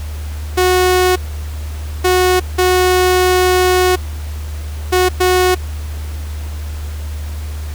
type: tone bursts at uneven times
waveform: sawtooth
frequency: 366.2 Hz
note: F#4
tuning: 18 cents flat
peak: -6 dBFS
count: 5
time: 0.57-1.16 / 2.04-2.4 / 2.58-3.96 / 4.92-5.09 / 5.2-5.55 s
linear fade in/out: 10 ms
effects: added 75 Hz sine -21 dBFS peak until 7.74 s + pink hiss -36 dBFS RMS until 7.74 s